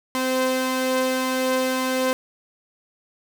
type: tone pair together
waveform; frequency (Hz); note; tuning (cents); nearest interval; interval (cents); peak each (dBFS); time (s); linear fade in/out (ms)
sawtooth; 258.1 / 518; C4 / C5; -23 / -17; octave; 1206; -20 / -19; 0.15-2.13; 0
effects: none